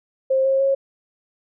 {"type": "tone with pitch steps", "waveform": "sine", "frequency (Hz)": [530, 537.4, 544.9], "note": ["C5", "C5", "C#5"], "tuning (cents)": [22, 46, -30], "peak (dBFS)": -15, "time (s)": [0.3, 0.75], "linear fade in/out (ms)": 10, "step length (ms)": 150, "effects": []}